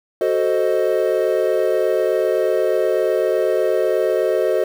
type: chord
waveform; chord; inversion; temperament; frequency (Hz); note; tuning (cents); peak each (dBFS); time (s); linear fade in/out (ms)
triangle; F# diminished seventh; none; equal with one note detuned; 371.9 / 440 / 523.3 / 622.3; F#4 / A4 / C5 / Eb5; +9 / 0 / 0 / 0; -19; 0.21-4.64; 2
effects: 7-bit